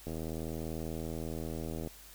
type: click train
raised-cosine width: 2 ms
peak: -26 dBFS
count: 146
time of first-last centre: 0.07-1.873 s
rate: 80.4 Hz
effects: added 50 Hz sine -57 dBFS peak until 2.14 s + white hiss -54 dBFS RMS until 2.14 s